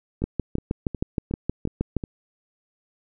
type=two click trains; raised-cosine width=3 ms; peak=-17 / -10 dBFS; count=6 / 12; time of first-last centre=0.22-2.038 / 0.24-1.967 s; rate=2.75 / 6.37 Hz; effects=none